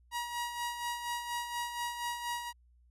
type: tone with tremolo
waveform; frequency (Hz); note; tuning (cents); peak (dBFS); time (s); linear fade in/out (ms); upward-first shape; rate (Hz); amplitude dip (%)
sawtooth; 956; A#5; +43; -29; 0.11-2.53; 50; sine; 4.2; 55
effects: added 60 Hz sine -61 dBFS peak until 2.9 s + resampled to 32000 Hz